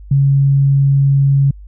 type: tone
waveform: sine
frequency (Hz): 138.59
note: C#3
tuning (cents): 0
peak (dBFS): -8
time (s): 0.11-1.51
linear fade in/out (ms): 5
effects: added 50 Hz sine -32 dBFS peak until 1.67 s